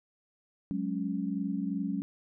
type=chord; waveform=sine; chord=F# suspended second; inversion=none; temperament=equal; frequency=185 / 207.7 / 277.2 Hz; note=F#3 / G#3 / C#4; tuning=0 / 0 / 0 cents; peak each=-34 dBFS; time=0.71-2.02 s; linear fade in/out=0 ms; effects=none